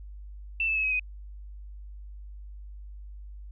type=tone with pitch steps; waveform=sine; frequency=2669 / 2626 / 2584 / 2543 / 2502 Hz; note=E7 / E7 / E7 / D#7 / D#7; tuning=+21 / -7 / -35 / +37 / +9 cents; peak=-24 dBFS; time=0.6-0.995 s; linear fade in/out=2 ms; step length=79 ms; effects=added 50 Hz sine -40 dBFS peak until 3.51 s